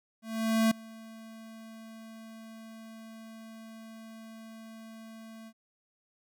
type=tone with ADSR envelope; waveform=square; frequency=223.2 Hz; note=A3; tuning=25 cents sharp; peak=-22 dBFS; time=0.22-5.53 s; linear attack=490 ms; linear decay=6 ms; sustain=-24 dB; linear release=57 ms; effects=none